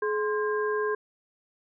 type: tone cluster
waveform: sine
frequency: 423.7 / 1046 / 1612 Hz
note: G#4 / C6 / G6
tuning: +35 / -1 / +48 cents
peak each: -26 / -32 / -33 dBFS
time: 0.02-0.95 s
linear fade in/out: 5 ms
effects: none